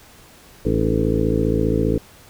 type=harmonic tone with a mistuned harmonic; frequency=55 Hz; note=A1; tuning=in tune; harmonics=1 / 2 / 3 / 4 / 5 / 6 / 7 / 8 / 9; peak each=-24 / -24 / -25 / -26 / -25 / -25 / -28 / -23 / -28 dBFS; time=0.65-1.98 s; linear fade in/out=5 ms; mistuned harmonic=6; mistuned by=-67 cents; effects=pink hiss -47 dBFS RMS until 2.29 s